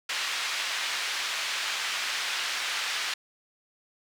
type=band-pass noise; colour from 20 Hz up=pink; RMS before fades=-31 dBFS; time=0.09-3.14 s; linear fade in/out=5 ms; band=1700 to 4800 Hz; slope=12 dB/octave; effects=none